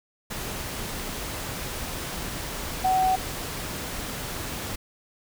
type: tone in noise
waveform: sine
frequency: 751 Hz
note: F#5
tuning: 26 cents sharp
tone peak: -19 dBFS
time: 2.84-3.16 s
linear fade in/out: 10 ms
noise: pink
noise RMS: -33 dBFS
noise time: 0.3-4.76 s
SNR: +11 dB
effects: none